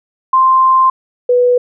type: tone pair in turn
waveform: sine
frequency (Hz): 1046.5 / 492.2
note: C6 / B4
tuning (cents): 0 / -6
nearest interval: octave + minor second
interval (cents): 1306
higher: first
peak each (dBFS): -6 / -7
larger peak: first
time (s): 0.33-0.9 / 1.29-1.58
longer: first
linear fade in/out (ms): 5
effects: none